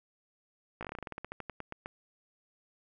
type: slowing click train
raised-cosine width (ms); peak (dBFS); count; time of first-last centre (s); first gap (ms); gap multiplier
0.5; -24; 19; 0.81-1.859; 17; 1.13
effects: none